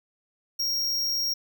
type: tone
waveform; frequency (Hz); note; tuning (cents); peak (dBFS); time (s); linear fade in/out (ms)
square; 5588; F8; 0; -25; 0.59-1.34; 10
effects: none